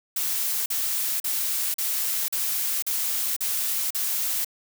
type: noise bursts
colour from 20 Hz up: blue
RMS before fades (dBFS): -26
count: 8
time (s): 0.16-4.447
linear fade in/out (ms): 5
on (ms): 500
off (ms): 41
effects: none